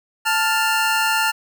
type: tone pair together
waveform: 25% pulse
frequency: 881.9 / 1400 Hz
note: A5 / F6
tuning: +4 / +4 cents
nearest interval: minor sixth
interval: 800 cents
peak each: -16 dBFS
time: 0.25-1.32 s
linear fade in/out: 20 ms
effects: none